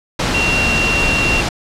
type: tone in noise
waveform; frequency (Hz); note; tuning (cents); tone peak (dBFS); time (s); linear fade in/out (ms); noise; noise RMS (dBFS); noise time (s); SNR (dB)
sine; 2748; F7; -29; -15; 0.34-1.41; 5; pink; -17; 0.19-1.49; -1
effects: low-pass 6000 Hz 12 dB/octave